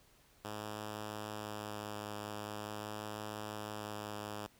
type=tone with vibrato; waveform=5% pulse; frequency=105.4 Hz; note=G#2; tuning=26 cents sharp; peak=-30 dBFS; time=0.44-4.47 s; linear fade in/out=10 ms; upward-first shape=sine; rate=0.44 Hz; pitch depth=13 cents each way; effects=pink hiss -66 dBFS RMS until 4.59 s